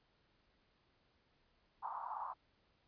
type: band-pass noise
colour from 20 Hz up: pink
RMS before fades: -44 dBFS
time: 1.82-2.34 s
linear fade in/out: 20 ms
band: 830 to 1100 Hz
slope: 48 dB/octave
effects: pink hiss -75 dBFS RMS until 2.87 s + resampled to 11025 Hz